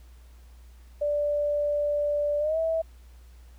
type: tone with pitch glide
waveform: sine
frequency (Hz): 586 to 650.2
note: D5 to E5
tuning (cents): -4 to -24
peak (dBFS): -23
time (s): 1.01-2.82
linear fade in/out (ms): 10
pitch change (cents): +180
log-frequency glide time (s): 2.39-2.58
effects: added 60 Hz sine -47 dBFS peak until 3.58 s + pink hiss -62 dBFS RMS until 3.58 s